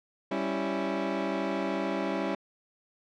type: chord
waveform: 20% pulse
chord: C# diminished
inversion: second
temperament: equal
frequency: 196 / 277.2 / 329.6 Hz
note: G3 / C#4 / E4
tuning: 0 / 0 / 0 cents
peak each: -28 dBFS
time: 0.31-2.35 s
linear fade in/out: 5 ms
effects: low-pass 3000 Hz 12 dB/octave